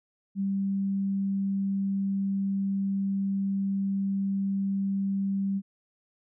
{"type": "tone", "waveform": "sine", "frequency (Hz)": 196, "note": "G3", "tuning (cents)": 0, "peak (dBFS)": -25, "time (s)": [0.35, 5.62], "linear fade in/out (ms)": 50, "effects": []}